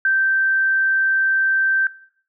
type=tone; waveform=sine; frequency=1560 Hz; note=G6; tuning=9 cents flat; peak=-14 dBFS; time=0.05-1.87 s; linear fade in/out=2 ms; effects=noise-tail reverb RT60 0.6 s tail -20 dB re dry